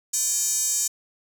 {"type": "tone with high-pass filter", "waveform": "square", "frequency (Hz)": 342.8, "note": "F4", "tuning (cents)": -32, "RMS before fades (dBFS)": -24, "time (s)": [0.13, 0.88], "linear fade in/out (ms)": 10, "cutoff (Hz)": 7000, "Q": 5.2, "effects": []}